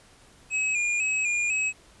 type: tone with vibrato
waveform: square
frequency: 2489 Hz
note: D#7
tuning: in tune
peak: -24 dBFS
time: 0.5-1.73 s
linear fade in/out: 50 ms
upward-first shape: square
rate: 2 Hz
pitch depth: 49 cents each way
effects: pink hiss -55 dBFS RMS until 2 s + resampled to 24000 Hz